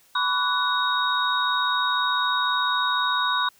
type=tone cluster; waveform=sine; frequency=996 / 1136 / 1480 / 3762 Hz; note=B5 / C#6 / F#6 / A#7; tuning=+14 / +42 / 0 / +15 cents; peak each=-26 dBFS; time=0.15-3.49 s; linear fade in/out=5 ms; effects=white hiss -58 dBFS RMS until 3.59 s